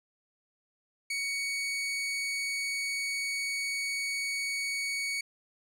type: tone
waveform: sawtooth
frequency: 2236 Hz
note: C#7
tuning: 14 cents sharp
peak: -27 dBFS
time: 1.1-5.21 s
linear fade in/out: 5 ms
effects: low-pass 11000 Hz 12 dB/octave